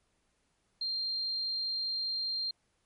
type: tone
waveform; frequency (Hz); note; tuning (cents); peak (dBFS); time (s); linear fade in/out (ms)
sine; 4185; C8; 0; -31; 0.81-2.51; 5
effects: pink hiss -75 dBFS RMS until 2.85 s + MP3 48 kbps